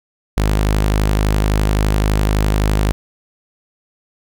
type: tone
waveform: sawtooth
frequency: 51.8 Hz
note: G#1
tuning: 4 cents flat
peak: -9 dBFS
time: 0.37-2.92 s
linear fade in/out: 0 ms
effects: none